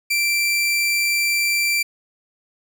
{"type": "tone", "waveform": "sawtooth", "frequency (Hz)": 2349, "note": "D7", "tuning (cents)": 0, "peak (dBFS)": -14, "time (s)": [0.1, 1.83], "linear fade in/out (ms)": 10, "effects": []}